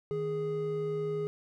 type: tone pair together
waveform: triangle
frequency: 155.56 / 415.3 Hz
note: D#3 / G#4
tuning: 0 / 0 cents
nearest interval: octave + perfect fourth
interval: 1700 cents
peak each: -35 / -29 dBFS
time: 0.11-1.27 s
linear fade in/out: 0 ms
effects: none